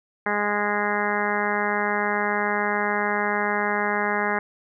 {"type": "harmonic tone", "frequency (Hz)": 206.8, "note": "G#3", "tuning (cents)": -7, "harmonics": [1, 2, 3, 4, 5, 6, 7, 8, 9, 10], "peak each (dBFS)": [-31, -29, -32, -28, -31, -32, -32, -29, -31, -33], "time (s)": [0.26, 4.39], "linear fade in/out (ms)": 2, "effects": []}